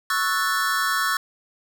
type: chord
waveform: square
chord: F# minor seventh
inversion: second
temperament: equal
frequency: 1108.7 / 1318.5 / 1480 / 1760 Hz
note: C#6 / E6 / F#6 / A6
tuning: 0 / 0 / 0 / 0 cents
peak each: -27 dBFS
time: 0.1-1.17 s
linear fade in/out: 2 ms
effects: none